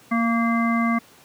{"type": "harmonic tone with a mistuned harmonic", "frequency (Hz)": 230, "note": "A#3", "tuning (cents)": -23, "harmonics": [1, 3, 5, 7, 9], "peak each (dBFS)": [-19, -29, -25, -36, -28], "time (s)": [0.11, 0.99], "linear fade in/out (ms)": 10, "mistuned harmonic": 1, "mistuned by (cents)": 18, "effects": ["pink hiss -51 dBFS RMS until 1.24 s", "high-pass 150 Hz 12 dB/octave"]}